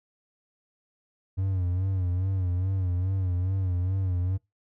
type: tone with vibrato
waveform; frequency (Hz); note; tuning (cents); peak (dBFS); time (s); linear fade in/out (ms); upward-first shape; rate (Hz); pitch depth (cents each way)
triangle; 92.5; F#2; 0; -22; 1.37-4.38; 20; sine; 2.4; 77
effects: noise-tail reverb RT60 0.2 s tail -23 dB re dry